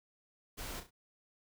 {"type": "noise with echo", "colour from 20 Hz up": "pink", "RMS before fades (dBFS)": -43, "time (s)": [0.57, 0.81], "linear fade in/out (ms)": 20, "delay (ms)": 33, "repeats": 3, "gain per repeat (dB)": -8, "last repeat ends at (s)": 0.909, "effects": []}